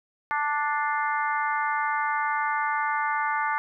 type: harmonic tone with a mistuned harmonic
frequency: 293.7 Hz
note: D4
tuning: in tune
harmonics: 3 / 4 / 5 / 6 / 7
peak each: -27 / -29 / -31 / -33 / -34 dBFS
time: 0.31-3.58 s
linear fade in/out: 0 ms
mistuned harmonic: 7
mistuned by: +33 cents
effects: none